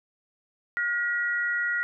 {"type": "tone pair together", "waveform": "sine", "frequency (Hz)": [1432, 1915], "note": ["F6", "A#6"], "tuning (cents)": [43, 46], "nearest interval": "perfect fourth", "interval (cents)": 503, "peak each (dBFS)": -27, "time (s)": [0.77, 1.83], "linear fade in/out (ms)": 0, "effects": []}